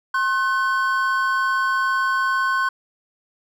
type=tone pair together; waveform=triangle; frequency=1067.7 / 1510 Hz; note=C6 / F#6; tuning=+35 / +35 cents; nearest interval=tritone; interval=600 cents; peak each=-19 dBFS; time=0.14-2.69 s; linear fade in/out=5 ms; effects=none